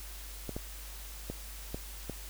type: clicks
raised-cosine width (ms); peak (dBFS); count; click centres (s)
2; -23; 5; 0.493 / 0.565 / 1.3 / 1.745 / 2.097
effects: added 50 Hz sine -44 dBFS peak until 2.29 s + white hiss -48 dBFS RMS until 2.29 s